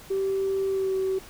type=tone with pitch glide; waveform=sine; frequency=387.6 to 380.7 Hz; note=G4 to F#4; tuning=-20 to +49 cents; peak=-22 dBFS; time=0.1-1.19 s; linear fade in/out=10 ms; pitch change=-31 cents; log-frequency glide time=0.68-0.93 s; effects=tanh soft clip ceiling -19 dBFS + pink hiss -47 dBFS RMS until 1.29 s